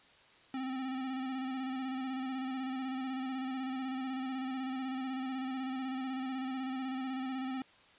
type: tone with vibrato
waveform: square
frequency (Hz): 261.6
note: C4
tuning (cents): 0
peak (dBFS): -36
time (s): 0.54-7.62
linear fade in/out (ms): 2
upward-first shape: square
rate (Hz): 16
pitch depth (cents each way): 29
effects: white hiss -61 dBFS RMS until 7.98 s + resampled to 8000 Hz